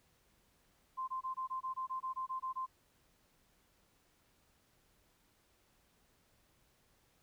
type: tone bursts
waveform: sine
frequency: 1043 Hz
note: C6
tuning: 6 cents flat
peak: -36 dBFS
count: 13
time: 0.97-2.664 s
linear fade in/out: 20 ms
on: 110 ms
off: 22 ms
effects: pink hiss -72 dBFS RMS until 7.22 s